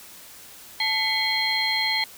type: tone cluster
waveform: sine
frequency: 873 / 2023 / 2200 / 3246 / 4181 Hz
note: A5 / B6 / C#7 / G#7 / C8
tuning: -14 / +41 / -14 / -40 / -2 cents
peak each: -30 / -28 / -28 / -29 / -25 dBFS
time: 0.8-2.04 s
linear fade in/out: 2 ms
effects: white hiss -45 dBFS RMS until 2.17 s